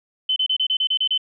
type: tone bursts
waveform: sine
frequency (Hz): 3049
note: G7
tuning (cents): -49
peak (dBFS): -17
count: 9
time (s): 0.29-1.178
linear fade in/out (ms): 5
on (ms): 72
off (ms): 30
effects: none